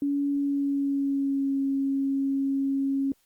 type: tone with pitch glide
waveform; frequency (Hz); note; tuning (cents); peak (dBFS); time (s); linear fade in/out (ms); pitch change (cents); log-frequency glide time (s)
sine; 283.2 to 273.4; C#4 to C#4; +37 to -24; -23; 0.02-3.12; 2; -61; 0.3-1.61
effects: white hiss -67 dBFS RMS until 3.25 s + Opus 32 kbps